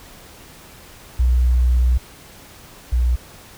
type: tone pair in turn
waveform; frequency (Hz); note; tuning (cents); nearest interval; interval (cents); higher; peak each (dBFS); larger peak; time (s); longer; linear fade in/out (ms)
sine; 61.74 / 60.93; B1 / B1; 0 / -23; unison; 23; first; -11 / -13; first; 1.19-1.98 / 2.92-3.16; first; 10
effects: tanh soft clip ceiling -9 dBFS + pink hiss -43 dBFS RMS until 3.57 s